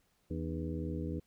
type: harmonic tone with a mistuned harmonic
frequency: 81.6 Hz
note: E2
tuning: 17 cents flat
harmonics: 1 / 2 / 3 / 4 / 5 / 6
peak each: -39 / -40 / -43 / -41 / -46 / -46 dBFS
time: 0.3-1.2 s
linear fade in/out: 10 ms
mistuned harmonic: 4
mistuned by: -100 cents
effects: pink hiss -74 dBFS RMS until 1.26 s